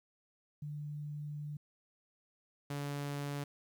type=tone pair in turn; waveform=sine / sawtooth; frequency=148 / 143.12 Hz; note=D3 / D3; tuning=+14 / -44 cents; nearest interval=minor second; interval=58 cents; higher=first; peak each=-39 / -33 dBFS; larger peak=second; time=0.62-1.57 / 2.7-3.44 s; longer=first; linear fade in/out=5 ms; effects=12-bit